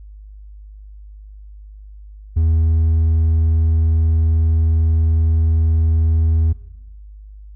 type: tone with hard clipping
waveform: sine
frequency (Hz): 80.6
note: E2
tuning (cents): -38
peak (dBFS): -13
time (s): 2.36-6.53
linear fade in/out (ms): 10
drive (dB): 2
effects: noise-tail reverb RT60 1.0 s tail -18 dB re dry + added 51 Hz sine -35 dBFS peak until 7.55 s